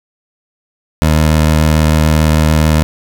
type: tone with vibrato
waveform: 20% pulse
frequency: 77.78 Hz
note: D#2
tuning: in tune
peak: -3 dBFS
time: 1.02-2.83 s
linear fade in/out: 0 ms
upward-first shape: triangle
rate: 6.8 Hz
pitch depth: 17 cents each way
effects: none